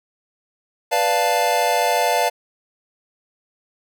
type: chord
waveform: square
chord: B half-diminished seventh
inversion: none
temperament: equal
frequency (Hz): 493.9 / 587.3 / 698.5 / 880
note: B4 / D5 / F5 / A5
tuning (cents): 0 / 0 / 0 / 0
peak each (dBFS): -25 / -24 / -21 / -22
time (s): 0.91-2.3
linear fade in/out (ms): 20
effects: none